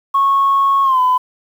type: tone with pitch glide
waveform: sine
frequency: 1100 to 1008.7 Hz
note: C#6 to B5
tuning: -14 to +36 cents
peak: -9 dBFS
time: 0.14-1.18 s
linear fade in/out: 10 ms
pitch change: -150 cents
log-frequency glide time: 0.83-1 s
effects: tanh soft clip ceiling -6 dBFS + 7-bit